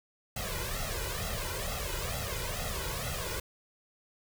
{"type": "noise with flanger", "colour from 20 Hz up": "pink", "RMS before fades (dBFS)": -35, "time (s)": [0.36, 3.4], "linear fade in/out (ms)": 5, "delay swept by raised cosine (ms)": [1.5, 2.05], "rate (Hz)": 2.2, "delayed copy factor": 0.95, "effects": []}